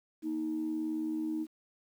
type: tone pair together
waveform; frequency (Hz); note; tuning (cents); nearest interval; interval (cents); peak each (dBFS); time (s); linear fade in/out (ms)
sine; 235.2 / 313.9; A#3 / D#4; +16 / +15; perfect fourth; 499; -39 / -31; 0.22-1.47; 50
effects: tanh soft clip ceiling -26 dBFS + 10-bit